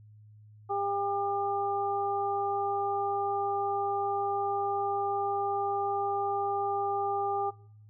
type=harmonic tone; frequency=400.3 Hz; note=G4; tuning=36 cents sharp; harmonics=1 / 2 / 3; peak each=-33 / -30 / -36 dBFS; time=0.69-7.51 s; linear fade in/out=20 ms; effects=noise-tail reverb RT60 0.6 s tail -22 dB re dry + added 106 Hz sine -51 dBFS peak until 7.89 s